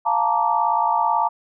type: chord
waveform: sine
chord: Bb major seventh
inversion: second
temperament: just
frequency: 699.2 / 874.1 / 932.3 / 1165.4 Hz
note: F5 / A5 / Bb5 / D6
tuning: +2 / -12 / 0 / -14 cents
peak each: -25 / -21 / -20 / -25 dBFS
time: 0.05-1.29 s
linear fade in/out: 20 ms
effects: none